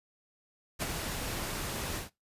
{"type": "noise with ADSR envelope", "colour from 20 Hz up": "pink", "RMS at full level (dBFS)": -31, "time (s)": [0.79, 2.1], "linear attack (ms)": 29, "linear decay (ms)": 27, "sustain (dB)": -5, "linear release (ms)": 130, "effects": ["noise-tail reverb RT60 0.2 s tail -21 dB re dry", "resampled to 32000 Hz"]}